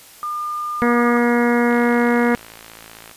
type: tone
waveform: sine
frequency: 1207 Hz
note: D6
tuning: 47 cents sharp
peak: -22 dBFS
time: 0.23-1.17 s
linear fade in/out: 0 ms
type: harmonic tone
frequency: 239.2 Hz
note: A#3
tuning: 45 cents sharp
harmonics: 1 / 2 / 3 / 4 / 5 / 6 / 7 / 8 / 9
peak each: -16 / -19 / -26 / -26 / -29 / -27 / -27 / -29 / -29 dBFS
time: 0.82-2.35 s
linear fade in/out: 0 ms
type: click train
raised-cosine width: 0.3 ms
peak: -22 dBFS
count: 79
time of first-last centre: 1.71-3.113 s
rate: 55.6 Hz
effects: white hiss -44 dBFS RMS until 3.16 s + resampled to 32000 Hz